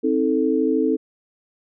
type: chord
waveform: sine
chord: A diminished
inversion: first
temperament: just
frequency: 264 / 316.8 / 440 Hz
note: C4 / Eb4 / A4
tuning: +16 / +31 / 0 cents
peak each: -21 dBFS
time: 0.03-0.97 s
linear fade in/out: 20 ms
effects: none